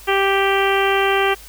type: harmonic tone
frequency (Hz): 392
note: G4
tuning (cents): 0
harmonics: 1 / 2 / 3 / 4 / 5 / 6 / 7 / 8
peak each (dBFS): -18 / -21 / -23 / -24 / -25 / -26 / -26 / -27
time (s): 0.07-1.35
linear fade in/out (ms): 20
effects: added 50 Hz sine -42 dBFS peak until 1.48 s + white hiss -42 dBFS RMS until 1.48 s